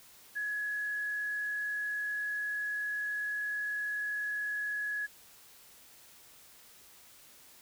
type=tone with frequency modulation; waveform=sine; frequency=1684 Hz; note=G#6; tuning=24 cents sharp; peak=-32 dBFS; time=0.35-5.07 s; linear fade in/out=20 ms; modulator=39.8 Hz; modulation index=0.37; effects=white hiss -57 dBFS RMS until 7.61 s